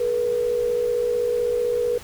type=tone pair together; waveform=sine; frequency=427.8 / 483.5 Hz; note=A4 / B4; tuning=-49 / -37 cents; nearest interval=major second; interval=212 cents; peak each=-27 / -20 dBFS; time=0-1.98 s; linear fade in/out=5 ms; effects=pink hiss -42 dBFS RMS until 2.03 s